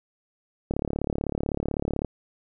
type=click train; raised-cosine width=2 ms; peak=-13 dBFS; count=49; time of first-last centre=0.71-2.047 s; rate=35.9 Hz; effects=none